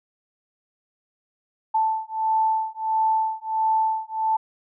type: beating tone pair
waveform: sine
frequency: 880 / 881.5 Hz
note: A5 / A5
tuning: 0 / +3 cents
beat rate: 1.5 Hz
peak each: -23 dBFS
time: 1.74-4.37 s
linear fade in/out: 10 ms
effects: none

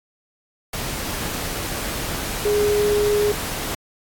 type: tone in noise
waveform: sine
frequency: 415.3 Hz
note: G#4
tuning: in tune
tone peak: -16 dBFS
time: 2.45-3.32 s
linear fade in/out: 5 ms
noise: pink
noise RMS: -27 dBFS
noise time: 0.73-3.75 s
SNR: +8 dB
effects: AAC 64 kbps

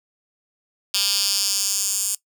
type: tone with high-pass filter sweep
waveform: 10% pulse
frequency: 199 Hz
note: G3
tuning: 26 cents sharp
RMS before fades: -22 dBFS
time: 0.94-2.15 s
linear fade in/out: 2 ms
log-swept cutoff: 4000 to 7800 Hz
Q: 2.2
effects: noise-tail reverb RT60 0.1 s tail -19 dB re dry

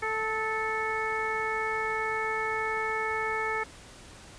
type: harmonic tone with a mistuned harmonic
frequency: 440 Hz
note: A4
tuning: in tune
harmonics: 1 / 2 / 3 / 4 / 5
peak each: -34 / -34 / -34 / -34 / -34 dBFS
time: 0.02-3.64 s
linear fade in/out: 10 ms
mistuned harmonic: 3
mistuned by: -24 cents
effects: pink hiss -49 dBFS RMS until 4.38 s + resampled to 22050 Hz

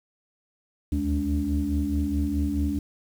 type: tone cluster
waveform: sine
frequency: 72 / 76.7 / 211 / 287.6 Hz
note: D2 / D#2 / G#3 / D4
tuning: -34 / -24 / +28 / -36 cents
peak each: -29 / -27 / -30 / -26 dBFS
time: 0.92-2.79 s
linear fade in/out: 5 ms
effects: tanh soft clip ceiling -14 dBFS + 8-bit

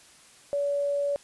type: tone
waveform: sine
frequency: 570 Hz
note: C#5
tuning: 48 cents sharp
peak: -24 dBFS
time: 0.53-1.16 s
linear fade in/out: 0 ms
effects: white hiss -54 dBFS RMS until 1.23 s + resampled to 24000 Hz

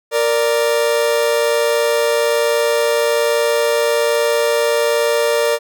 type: tone pair together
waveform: 40% pulse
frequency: 466.1 / 587.3 Hz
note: A#4 / D5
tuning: 0 / 0 cents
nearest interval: major third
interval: 400 cents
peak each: -15 / -16 dBFS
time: 0.11-5.59 s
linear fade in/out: 50 ms
effects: none

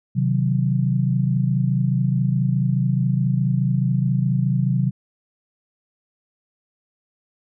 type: chord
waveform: sine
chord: C diminished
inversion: none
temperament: equal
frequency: 130.81 / 155.56 / 185 Hz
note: C3 / Eb3 / Gb3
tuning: 0 / 0 / 0 cents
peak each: -19 / -24 / -22 dBFS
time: 0.15-4.91 s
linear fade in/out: 20 ms
effects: none

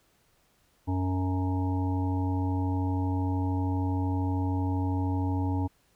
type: harmonic tone with a mistuned harmonic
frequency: 92.9 Hz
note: F#2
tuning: 7 cents sharp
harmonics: 1 / 3 / 5 / 7 / 9 / 10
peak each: -27 / -30 / -43 / -46 / -39 / -41 dBFS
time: 0.87-5.68 s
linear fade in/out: 20 ms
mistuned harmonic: 5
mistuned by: -25 cents
effects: pink hiss -67 dBFS RMS until 5.95 s

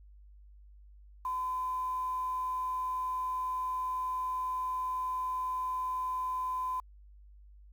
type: tone with quantisation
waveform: sine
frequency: 1017 Hz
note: C6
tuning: 50 cents flat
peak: -31 dBFS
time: 1.25-6.8 s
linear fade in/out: 2 ms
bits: 9
effects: added 50 Hz sine -52 dBFS peak until 7.72 s

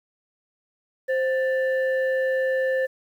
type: tone pair together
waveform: sine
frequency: 523.3 / 1764.2 Hz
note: C5 / A6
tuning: 0 / +4 cents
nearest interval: octave + major sixth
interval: 2104 cents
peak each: -20 / -27 dBFS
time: 1.08-2.87 s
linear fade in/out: 20 ms
effects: tanh soft clip ceiling -15 dBFS + 9-bit

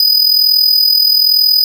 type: tone with amplitude modulation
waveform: square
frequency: 4978 Hz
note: D#8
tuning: in tune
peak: -5 dBFS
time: 0-1.64 s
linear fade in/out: 2 ms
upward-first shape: sine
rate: 41.1 Hz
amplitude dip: 65%
effects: none

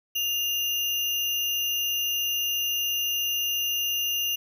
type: tone with sample-and-hold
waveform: sine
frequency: 2817 Hz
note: F7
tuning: 14 cents sharp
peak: -24 dBFS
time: 0.15-4.36 s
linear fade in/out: 10 ms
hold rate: 8820 Hz
effects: none

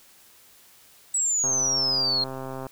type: exponential sweep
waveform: sine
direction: down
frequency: 7902 to 4186 Hz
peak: -21 dBFS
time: 1.14-2.24 s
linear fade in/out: 5 ms
type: click train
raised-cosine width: 1 ms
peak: -21 dBFS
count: 163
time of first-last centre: 1.44-2.667 s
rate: 132 Hz
effects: white hiss -54 dBFS RMS until 2.71 s

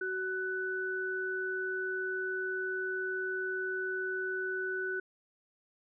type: tone pair together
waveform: sine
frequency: 375.5 / 1491 Hz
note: F#4 / F#6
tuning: +26 / +13 cents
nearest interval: 2 octaves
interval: 2387 cents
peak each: -36 / -34 dBFS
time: 0.01-5 s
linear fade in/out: 5 ms
effects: none

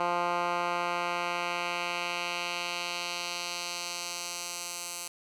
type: tone with band-pass filter sweep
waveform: 10% pulse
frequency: 174.61 Hz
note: F3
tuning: in tune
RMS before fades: -33 dBFS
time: 0-5.08 s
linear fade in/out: 2 ms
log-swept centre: 1100 to 8400 Hz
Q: 1.1
effects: none

